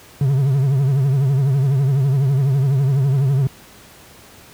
triangle tone with vibrato, 136.1 Hz, C#3, 31 cents flat, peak -11 dBFS, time 0.21-3.47 s, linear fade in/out 2 ms, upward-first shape triangle, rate 12 Hz, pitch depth 130 cents each way, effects pink hiss -44 dBFS RMS until 4.53 s + high-pass 60 Hz 12 dB/octave

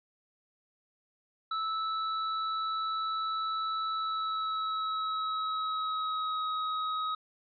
square tone with pitch glide, 1310 to 1266.1 Hz, E6 to D#6, -11 to +30 cents, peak -31 dBFS, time 1.51-7.15 s, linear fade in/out 5 ms, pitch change -59 cents, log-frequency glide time 3.92-6.45 s, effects resampled to 11025 Hz + 12-bit

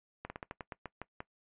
slowing click train, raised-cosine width 0.5 ms, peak -25 dBFS, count 10, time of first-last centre 0.25-1.204 s, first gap 50 ms, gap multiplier 1.18, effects noise-tail reverb RT60 0.1 s tail -20 dB re dry + resampled to 8000 Hz

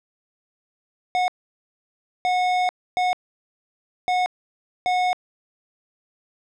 square tone bursts at uneven times, 729 Hz, F#5, 26 cents flat, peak -19 dBFS, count 5, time 1.15-1.28 / 2.25-2.69 / 2.97-3.13 / 4.08-4.26 / 4.86-5.13 s, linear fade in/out 0 ms, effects low-pass 4000 Hz 12 dB/octave

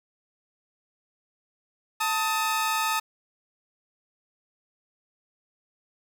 sawtooth tone pair together, 887.5 / 1263 Hz, A5 / D#6, +15 / +26 cents, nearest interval tritone, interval 611 cents, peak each -23 dBFS, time 2-3 s, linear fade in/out 10 ms, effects 8-bit

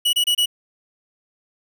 45% pulse tone bursts, 2932 Hz, F#7, 16 cents flat, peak -15 dBFS, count 4, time 0.05-0.459 s, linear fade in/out 10 ms, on 82 ms, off 27 ms, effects none

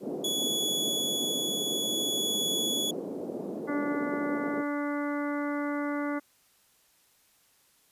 white band-pass noise, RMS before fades -36 dBFS, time 0-4.64 s, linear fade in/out 50 ms, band 200 to 490 Hz, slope 24 dB/octave
sawtooth tone with tremolo, 3389 Hz, G#7, 34 cents sharp, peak -24 dBFS, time 0.24-2.91 s, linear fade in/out 5 ms, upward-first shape triangle, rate 0.56 Hz, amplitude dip 25%
harmonic tone, 290.1 Hz, D4, 21 cents flat, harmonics 1 / 2 / 3 / 4 / 5 / 6 / 7, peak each -30 / -36 / -42 / -39 / -40 / -48 / -43 dBFS, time 3.67-6.2 s, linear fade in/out 20 ms
effects white hiss -65 dBFS RMS until 7.91 s + resampled to 32000 Hz

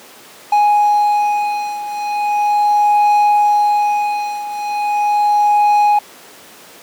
triangle beating tone pair, 830.6 / 830.98 Hz, G#5 / G#5, 0 / +1 cents, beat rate 0.38 Hz, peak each -11 / -15 dBFS, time 0.52-5.99 s, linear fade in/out 5 ms, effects pink hiss -39 dBFS RMS until 6.82 s + high-pass 300 Hz 12 dB/octave

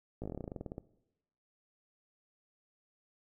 slowing click train, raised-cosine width 2 ms, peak -27 dBFS, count 17, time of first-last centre 0.22-0.781 s, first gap 17 ms, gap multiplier 1.09, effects noise-tail reverb RT60 0.9 s tail -19 dB re dry

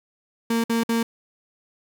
35% pulse tone bursts, 230 Hz, A#3, 23 cents flat, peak -18 dBFS, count 3, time 0.5-1.03 s, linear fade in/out 5 ms, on 140 ms, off 55 ms, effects none

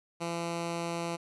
10% pulse tone, 169.4 Hz, E3, 48 cents sharp, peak -24 dBFS, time 0.2-1.17 s, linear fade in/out 20 ms, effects resampled to 24000 Hz

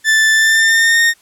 40% pulse tone with pitch glide, 1760 to 1843.2 Hz, A6 to A#6, 0 to -20 cents, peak -8 dBFS, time 0.04-1.14 s, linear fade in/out 50 ms, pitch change +80 cents, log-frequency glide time 0.33-1.01 s, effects white hiss -51 dBFS RMS until 1.21 s + low-pass 11000 Hz 12 dB/octave

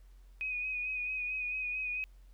sine tone with vibrato, 2497 Hz, D#7, 6 cents sharp, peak -33 dBFS, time 0.41-2.04 s, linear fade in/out 0 ms, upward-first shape sine, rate 4.5 Hz, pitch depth 31 cents each way, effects added 45 Hz sine -53 dBFS peak until 2.33 s + pink hiss -72 dBFS RMS until 2.33 s

